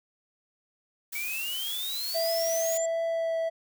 blue noise, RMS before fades -36 dBFS, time 1.12-2.78 s, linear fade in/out 10 ms
sine exponential sweep, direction up, 2262 to 7459 Hz, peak -32 dBFS, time 1.15-2.86 s, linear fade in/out 5 ms
triangle tone with vibrato, 659.3 Hz, E5, in tune, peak -24 dBFS, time 2.14-3.5 s, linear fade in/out 20 ms, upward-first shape triangle, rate 1.4 Hz, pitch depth 11 cents each way
effects none

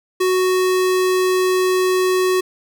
square tone, 370 Hz, F#4, in tune, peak -15 dBFS, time 0.2-2.41 s, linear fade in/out 10 ms, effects none

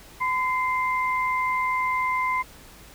sine tone pair together, 1016.3 / 2091 Hz, B5 / C7, +49 / -2 cents, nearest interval octave, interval 1249 cents, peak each -23 / -27 dBFS, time 0.2-2.43 s, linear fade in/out 20 ms, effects added 50 Hz sine -53 dBFS peak until 2.94 s + pink hiss -48 dBFS RMS until 2.94 s

